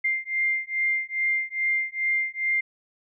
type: beating tone pair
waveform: sine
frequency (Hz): 2100 / 2102.4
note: C7 / C7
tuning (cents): +6 / +8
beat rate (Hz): 2.4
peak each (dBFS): -26 / -26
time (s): 0.04-2.61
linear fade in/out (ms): 10
effects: none